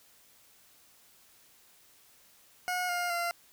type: tone with pitch steps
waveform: 20% pulse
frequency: 724 / 707.1 / 690.5 Hz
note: F#5 / F5 / F5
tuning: -38 / +21 / -20 cents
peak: -25 dBFS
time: 2.68-3.31 s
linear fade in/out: 0 ms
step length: 210 ms
effects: white hiss -61 dBFS RMS until 3.52 s